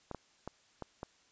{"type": "clicks", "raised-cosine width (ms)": 1, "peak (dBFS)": -26, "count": 5, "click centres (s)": [0.113, 0.147, 0.476, 0.823, 1.031], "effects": ["white hiss -67 dBFS RMS until 1.31 s", "resampled to 16000 Hz"]}